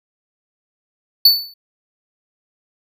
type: tone with exponential decay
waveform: square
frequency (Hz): 4484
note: C#8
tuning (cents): +19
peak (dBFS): -4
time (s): 1.25-1.54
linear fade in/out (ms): 5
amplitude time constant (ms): 62
effects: none